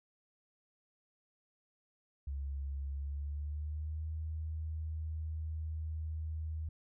sine tone with pitch glide, 69.4 to 78.8 Hz, C#2 to D#2, +3 to +23 cents, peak -36 dBFS, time 2.27-6.69 s, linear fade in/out 5 ms, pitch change +220 cents, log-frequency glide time 2.92-4.07 s, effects none

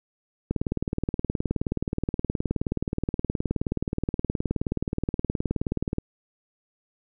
click train, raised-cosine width 3 ms, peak -12 dBFS, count 105, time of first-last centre 0.51-5.984 s, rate 19 Hz, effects none

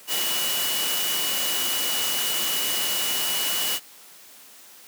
sine tone in noise, 2936 Hz, F#7, 14 cents flat, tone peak -28 dBFS, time 0.07-3.8 s, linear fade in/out 50 ms, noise white, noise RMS -26 dBFS, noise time 0.07-3.8 s, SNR -5 dB, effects white hiss -48 dBFS RMS until 4.87 s + high-pass 200 Hz 12 dB/octave

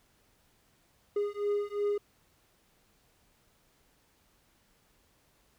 triangle beating tone pair, 409.1 / 411.9 Hz, G#4 / G#4, -26 / -14 cents, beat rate 2.8 Hz, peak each -30 dBFS, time 1.16-1.98 s, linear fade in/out 5 ms, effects pink hiss -68 dBFS RMS until 5.58 s

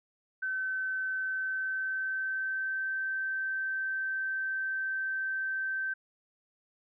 sine tone with pitch glide, 1530 to 1551.4 Hz, G6 to G6, -42 to -18 cents, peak -30 dBFS, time 0.42-5.94 s, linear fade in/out 10 ms, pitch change +24 cents, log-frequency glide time 1.09-2.93 s, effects none

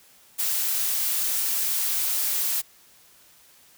blue noise, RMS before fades -25 dBFS, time 0.38-2.62 s, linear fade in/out 20 ms, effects white hiss -55 dBFS RMS until 3.77 s

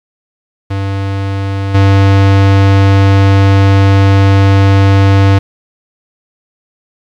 square tone with level steps, 98 Hz, G2, in tune, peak -14 / -5 dBFS, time 0.7-5.39 s, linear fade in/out 10 ms, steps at 1.74 s, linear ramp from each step 10 ms, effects low-pass 4000 Hz 12 dB/octave + 7-bit

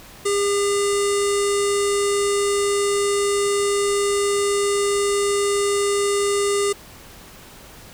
square tone with low-pass filter, 403.8 Hz, G#4, 49 cents flat, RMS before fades -20 dBFS, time 0.25-6.73 s, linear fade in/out 10 ms, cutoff 8600 Hz, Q 4, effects pink hiss -43 dBFS RMS until 7.93 s

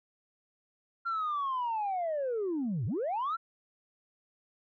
sine linear two-way sweep, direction down then up, 1387 to 95.2 to 1387 Hz, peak -28 dBFS, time 1.05-3.37 s, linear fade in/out 20 ms, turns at 2.86 s, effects tanh soft clip ceiling -27 dBFS

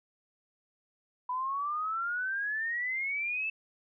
sine exponential sweep, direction up, 987.8 to 2654 Hz, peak -30 dBFS, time 1.29-3.5 s, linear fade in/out 5 ms, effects none

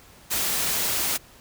white noise, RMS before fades -25 dBFS, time 0.3-1.18 s, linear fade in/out 20 ms, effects pink hiss -51 dBFS RMS until 1.4 s

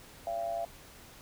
sine tone with amplitude modulation, 680 Hz, F5, 46 cents flat, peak -28 dBFS, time 0.27-0.65 s, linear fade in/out 2 ms, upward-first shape sine, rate 111 Hz, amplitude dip 75%, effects pink hiss -53 dBFS RMS until 1.21 s

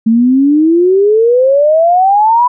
sine exponential sweep, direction up, 219.7 to 1000 Hz, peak -5 dBFS, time 0.06-2.48 s, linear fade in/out 10 ms, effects none

